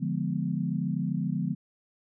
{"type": "chord", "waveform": "sine", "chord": "D diminished seventh", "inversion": "none", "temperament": "equal", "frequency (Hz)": [146.83, 174.61, 207.7, 246.9], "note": ["D3", "F3", "Ab3", "Cb4"], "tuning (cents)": [0, 0, 0, 0], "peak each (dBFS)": [-32, -30, -33, -34], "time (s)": [0, 1.55], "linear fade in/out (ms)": 20, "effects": []}